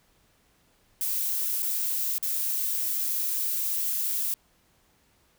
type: noise with dropouts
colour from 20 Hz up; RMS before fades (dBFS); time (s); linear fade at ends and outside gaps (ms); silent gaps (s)
violet; -28; 1.01-4.34; 1; 1.623-1.628 / 2.182-2.227
effects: pink hiss -65 dBFS RMS until 5.38 s